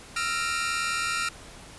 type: tone cluster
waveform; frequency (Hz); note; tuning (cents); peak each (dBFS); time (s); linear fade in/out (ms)
sawtooth; 1306 / 1385 / 1860 / 2378; E6 / F6 / A#6 / D7; -17 / -15 / -4 / +21; -30 / -25 / -31 / -30; 0.16-1.29; 5
effects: pink hiss -46 dBFS RMS until 1.78 s + resampled to 24000 Hz